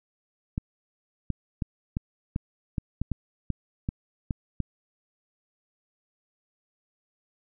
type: clicks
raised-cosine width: 5 ms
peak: -15 dBFS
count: 12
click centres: 0.579 / 1.303 / 1.622 / 1.969 / 2.361 / 2.782 / 3.016 / 3.117 / 3.503 / 3.889 / 4.308 / 4.603 s
effects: none